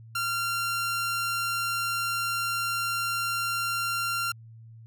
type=tone; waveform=sawtooth; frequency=1380 Hz; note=F6; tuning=21 cents flat; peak=-23 dBFS; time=0.15-4.32 s; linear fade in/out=5 ms; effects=added 113 Hz sine -45 dBFS peak until 4.86 s